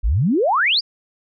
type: exponential sweep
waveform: sine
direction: up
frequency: 43.65 to 5120 Hz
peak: -14 dBFS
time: 0.03-0.81 s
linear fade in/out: 20 ms
effects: none